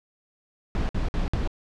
brown noise bursts, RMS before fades -25 dBFS, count 4, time 0.75-1.475 s, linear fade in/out 0 ms, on 140 ms, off 55 ms, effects low-pass 5000 Hz 12 dB/octave

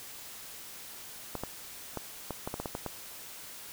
clicks, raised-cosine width 1 ms, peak -20 dBFS, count 10, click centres 1.353 / 1.436 / 1.973 / 2.307 / 2.475 / 2.541 / 2.6 / 2.658 / 2.751 / 2.863 s, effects white hiss -46 dBFS RMS until 3.72 s

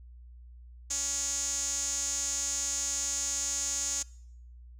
sawtooth tone with band-pass filter, 279.9 Hz, C#4, 17 cents sharp, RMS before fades -32 dBFS, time 0.9-4.03 s, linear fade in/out 10 ms, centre 6800 Hz, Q 10, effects noise-tail reverb RT60 0.7 s tail -23 dB re dry + added 60 Hz sine -47 dBFS peak until 4.79 s

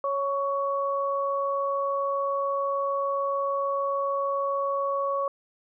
sine tone pair together, 554 / 1118.3 Hz, C#5 / C#6, -1 / +15 cents, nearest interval octave, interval 1216 cents, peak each -27 dBFS, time 0.04-5.28 s, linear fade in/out 2 ms, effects none

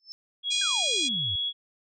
sine tone with exponential growth, 5274 Hz, E8, in tune, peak -34 dBFS, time 0-0.12 s, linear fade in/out 0 ms, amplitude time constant 25 ms
sine tone with pitch glide, 3322 to 3347 Hz, G#7 to G#7, 0 to +13 cents, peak -26 dBFS, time 0.43-1.53 s, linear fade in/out 50 ms, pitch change +13 cents, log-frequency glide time 0.88-1.11 s
harmonic tone, 817 Hz, G#5, 29 cents flat, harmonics 3 / 4 / 5 / 6 / 7 / 8 / 9 / 10, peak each -33 / -34 / -35 / -36 / -36 / -37 / -38 / -38 dBFS, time 0.5-1.09 s, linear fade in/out 20 ms
sine exponential sweep, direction down, 1661.2 to 82.4 Hz, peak -34 dBFS, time 0.61-1.36 s, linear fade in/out 5 ms
effects none

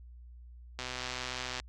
click train, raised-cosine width 0.2 ms, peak -20 dBFS, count 103, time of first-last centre 0.79-1.6 s, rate 126 Hz, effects added 60 Hz sine -48 dBFS peak until 1.68 s + AAC 32 kbps

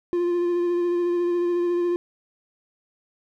triangle tone with vibrato, 349.4 Hz, F4, 1 cent sharp, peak -18 dBFS, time 0.13-1.96 s, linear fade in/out 0 ms, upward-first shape sine, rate 14 Hz, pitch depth 18 cents each way, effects none

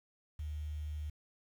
sine tone with quantisation, 75.5 Hz, D2, 48 cents sharp, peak -37 dBFS, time 0.39-1.1 s, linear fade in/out 5 ms, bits 10, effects none

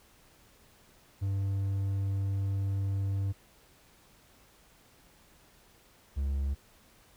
triangle tone pair in turn, 98 / 69.3 Hz, G2 / C#2, 0 / 0 cents, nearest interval tritone, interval 600 cents, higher first, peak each -26 dBFS, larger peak neither, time 1.21-3.33 / 6.16-6.55 s, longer first, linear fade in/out 20 ms, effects pink hiss -61 dBFS RMS until 7.16 s

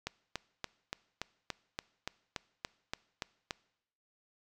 click train, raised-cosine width 0.2 ms, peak -18 dBFS, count 13, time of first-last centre 0.07-3.508 s, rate 3.49 Hz, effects noise-tail reverb RT60 0.8 s tail -22 dB re dry

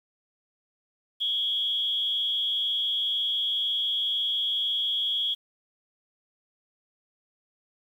sine tone with amplitude modulation, 3322 Hz, G#7, in tune, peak -21 dBFS, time 1.2-5.35 s, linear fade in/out 20 ms, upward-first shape sine, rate 222 Hz, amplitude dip 70%, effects 9-bit

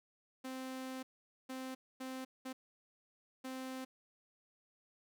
sawtooth tone bursts at uneven times, 260.4 Hz, C4, 8 cents flat, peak -38 dBFS, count 5, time 0.44-1.03 / 1.49-1.75 / 2-2.25 / 2.45-2.53 / 3.44-3.85 s, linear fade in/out 10 ms, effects none

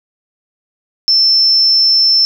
sine tone, 5330 Hz, E8, 18 cents sharp, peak -7 dBFS, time 1.08-2.25 s, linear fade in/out 0 ms, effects 7-bit

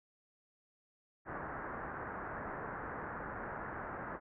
white low-pass noise, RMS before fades -43 dBFS, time 1.25-4.2 s, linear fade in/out 50 ms, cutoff 1700 Hz, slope 48 dB/octave, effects none

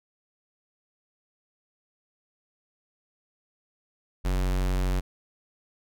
square tone, 46.25 Hz, F#1, in tune, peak -24 dBFS, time 4.24-5.01 s, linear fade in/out 20 ms, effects none

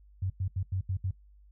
sine tone bursts at uneven times, 94.2 Hz, F#2, 32 cents sharp, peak -28 dBFS, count 6, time 0.22-0.3 / 0.4-0.48 / 0.56-0.63 / 0.72-0.81 / 0.89-0.97 / 1.04-1.11 s, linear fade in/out 5 ms, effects noise-tail reverb RT60 0.1 s tail -18 dB re dry + added 50 Hz sine -54 dBFS peak until 1.51 s

